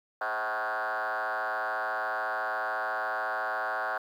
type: tone with frequency modulation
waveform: sine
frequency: 1099 Hz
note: C#6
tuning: 15 cents flat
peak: -27 dBFS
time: 0.21-3.98 s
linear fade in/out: 5 ms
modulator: 114 Hz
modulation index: 4.4
effects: tanh soft clip ceiling -26 dBFS + 10-bit